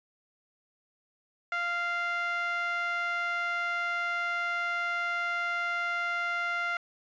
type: tone with band-pass filter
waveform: sawtooth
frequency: 695 Hz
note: F5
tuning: 9 cents flat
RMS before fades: -31 dBFS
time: 1.52-6.77 s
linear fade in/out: 2 ms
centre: 1700 Hz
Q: 6.3
effects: resampled to 16000 Hz